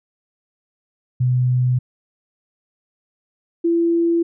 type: tone pair in turn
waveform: sine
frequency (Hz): 125.7 / 337.3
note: B2 / E4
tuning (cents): +31 / +40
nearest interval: octave + perfect fourth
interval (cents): 1709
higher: second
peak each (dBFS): -14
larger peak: neither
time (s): 1.2-1.79 / 3.64-4.23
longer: neither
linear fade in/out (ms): 10
effects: none